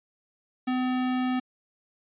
square tone, 254.1 Hz, B3, 49 cents sharp, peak -25 dBFS, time 0.67-1.4 s, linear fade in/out 10 ms, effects resampled to 8000 Hz

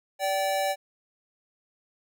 square tone pair together, 580 / 770.9 Hz, D5 / G5, -22 / -29 cents, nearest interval perfect fourth, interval 493 cents, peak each -28 dBFS, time 0.19-0.76 s, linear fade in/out 50 ms, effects none

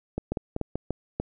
two click trains, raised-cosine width 2 ms, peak -15 / -14 dBFS, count 4 / 4, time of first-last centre 0.18-0.756 / 0.32-1.2 s, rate 5.21 / 3.41 Hz, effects none

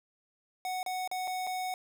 square tone with dropouts, 740 Hz, F#5, in tune, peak -33 dBFS, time 0.65-1.74 s, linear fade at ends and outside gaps 1 ms, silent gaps 0.83-0.862 / 1.076-1.114 / 1.274-1.277 / 1.468-1.472 s, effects none

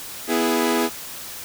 sawtooth chord, E major, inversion second, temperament equal, 246.9 / 329.6 / 415.3 Hz, B3 / E4 / G#4, 0 / 0 / 0 cents, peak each -19 dBFS, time 0.27-0.9 s, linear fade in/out 50 ms, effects white hiss -35 dBFS RMS until 1.44 s

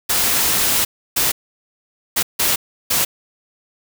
white noise bursts at uneven times, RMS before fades -17 dBFS, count 5, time 0.09-0.85 / 1.16-1.32 / 2.16-2.23 / 2.39-2.56 / 2.9-3.05 s, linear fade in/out 10 ms, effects none

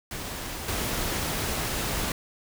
pink noise with level steps, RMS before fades -35 / -29 dBFS, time 0.11-2.12 s, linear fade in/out 2 ms, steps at 0.68 s, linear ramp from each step 5 ms, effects none

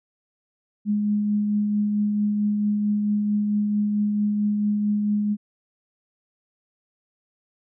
sine tone with tremolo, 208.1 Hz, G#3, 4 cents sharp, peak -18 dBFS, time 0.85-5.37 s, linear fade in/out 50 ms, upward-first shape triangle, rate 4.5 Hz, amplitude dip 30%, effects none

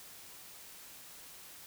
silence, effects white hiss -52 dBFS RMS until 1.66 s

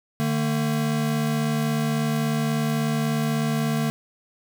square tone pair together, 150 / 226.4 Hz, D3 / A3, +37 / +50 cents, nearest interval perfect fifth, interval 713 cents, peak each -25 dBFS, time 0.2-3.9 s, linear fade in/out 0 ms, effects none

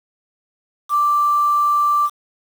sine tone with quantisation, 1174.7 Hz, D6, in tune, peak -13 dBFS, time 0.89-2.1 s, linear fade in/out 50 ms, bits 6, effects none

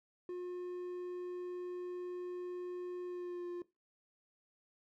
triangle tone with pitch glide, 358.2 to 351.8 Hz, F4 to F4, +44 to +13 cents, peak -37 dBFS, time 0.29-3.62 s, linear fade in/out 2 ms, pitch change -31 cents, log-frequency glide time 3.05-3.47 s, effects noise-tail reverb RT60 0.2 s tail -17 dB re dry

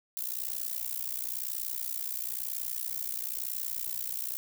violet noise with amplitude modulation, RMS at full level -31 dBFS, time 0.17-4.37 s, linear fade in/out 0 ms, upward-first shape sine, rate 61 Hz, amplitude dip 95%, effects none

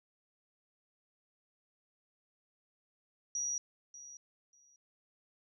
sine tone with echo, 5780 Hz, F#8, 41 cents flat, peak -33 dBFS, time 3.35-3.58 s, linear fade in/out 2 ms, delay 590 ms, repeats 2, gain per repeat -15 dB, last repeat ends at 4.76 s, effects none

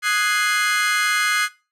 35% pulse chord, Ab dominant seventh, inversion second, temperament equal, 1244.5 / 1480 / 1661.2 / 2093 Hz, Eb6 / Gb6 / Ab6 / C7, 0 / 0 / 0 / 0 cents, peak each -22 / -22 / -22 / -20 dBFS, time 0.02-1.49 s, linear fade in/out 50 ms, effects noise-tail reverb RT60 0.3 s tail -20 dB re dry + low-pass 11000 Hz 12 dB/octave

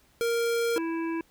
square tone, 466.2 Hz, A#4, in tune, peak -25 dBFS, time 0.21-0.78 s, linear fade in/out 0 ms
harmonic tone, 329.6 Hz, E4, in tune, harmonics 1 / 3 / 5 / 7 / 8, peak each -28 / -38 / -42 / -45 / -46 dBFS, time 0.76-1.21 s, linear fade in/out 2 ms
effects pink hiss -63 dBFS RMS until 1.3 s

